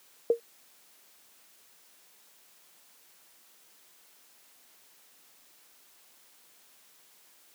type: tone with exponential decay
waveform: sine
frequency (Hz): 466.2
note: A#4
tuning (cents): 0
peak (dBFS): -15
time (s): 0.3-0.4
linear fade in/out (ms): 2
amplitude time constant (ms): 21
effects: white hiss -60 dBFS RMS until 7.54 s + high-pass 200 Hz 12 dB/octave